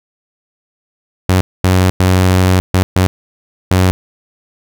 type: tone bursts at uneven times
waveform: sawtooth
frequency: 92.5 Hz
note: F#2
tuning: in tune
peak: -4 dBFS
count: 6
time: 1.29-1.41 / 1.64-1.9 / 2-2.6 / 2.74-2.83 / 2.96-3.07 / 3.71-3.91 s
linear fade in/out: 0 ms
effects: none